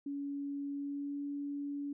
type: tone with pitch glide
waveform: sine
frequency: 282.4 to 285.2 Hz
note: C#4 to C#4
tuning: +32 to +49 cents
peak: -36 dBFS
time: 0.06-1.93 s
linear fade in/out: 5 ms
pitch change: +17 cents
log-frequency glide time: 0.72-1.23 s
effects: none